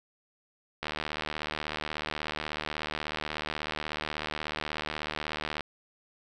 click train, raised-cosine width 0.3 ms, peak -16 dBFS, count 366, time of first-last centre 0.83-5.607 s, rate 76.4 Hz, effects none

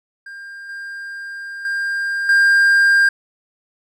triangle tone with level steps, 1600 Hz, G6, 35 cents sharp, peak -30 / -26 / -17 / -8 dBFS, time 0.26-3.09 s, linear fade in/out 5 ms, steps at 0.69 / 1.65 / 2.29 s, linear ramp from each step 2 ms, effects none

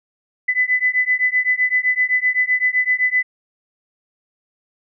sine beating tone pair, 2000 / 2007.8 Hz, B6 / B6, +21 / +28 cents, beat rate 7.8 Hz, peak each -18 dBFS, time 0.48-3.23 s, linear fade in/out 10 ms, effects none

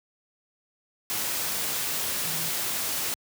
sine tone in noise, 160.9 Hz, E3, 42 cents flat, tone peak -40 dBFS, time 2.25-2.49 s, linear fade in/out 0 ms, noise white, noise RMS -29 dBFS, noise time 1.1-3.14 s, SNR -14 dB, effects high-pass 80 Hz 12 dB/octave

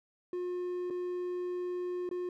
triangle tone with dropouts, 358.2 Hz, F4, 44 cents sharp, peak -31 dBFS, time 0.33-2.29 s, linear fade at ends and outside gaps 2 ms, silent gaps 0.901-0.906 / 2.091-2.112 s, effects none

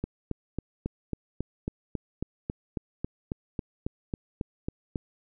click train, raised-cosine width 3 ms, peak -17 dBFS, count 19, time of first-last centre 0.04-4.958 s, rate 3.66 Hz, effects none

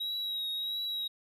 triangle tone with vibrato, 3835 Hz, A#7, 48 cents sharp, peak -31 dBFS, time 0-1.08 s, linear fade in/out 10 ms, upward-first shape triangle, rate 1.5 Hz, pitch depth 37 cents each way, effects none

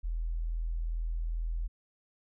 sine tone, 41.2 Hz, E1, in tune, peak -30 dBFS, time 0.03-1.68 s, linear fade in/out 20 ms, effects none

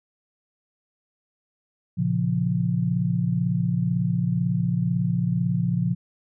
sine chord, Bb minor, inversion none, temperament equal, 116.54 / 138.59 / 174.61 Hz, Bb2 / Db3 / F3, 0 / 0 / 0 cents, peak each -26 / -26 / -23 dBFS, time 1.97-5.95 s, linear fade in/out 20 ms, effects none

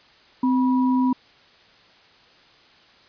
sine tone pair together, 257.6 / 972.6 Hz, C4 / B5, -27 / -27 cents, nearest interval octave + major seventh, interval 2300 cents, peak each -17 / -26 dBFS, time 0.43-1.13 s, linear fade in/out 5 ms, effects white hiss -53 dBFS RMS until 3.08 s + resampled to 11025 Hz

